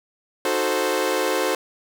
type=chord; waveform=sawtooth; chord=D# diminished seventh; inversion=none; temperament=equal; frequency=311.1 / 370 / 440 / 523.3 Hz; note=D#4 / F#4 / A4 / C5; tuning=0 / 0 / 0 / 0 cents; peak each=-25 / -22 / -22 / -20 dBFS; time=0.45-1.55 s; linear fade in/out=2 ms; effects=none